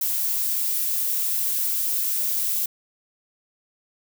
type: noise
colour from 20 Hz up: violet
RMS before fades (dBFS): -24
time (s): 0.01-2.66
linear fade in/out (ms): 5
effects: none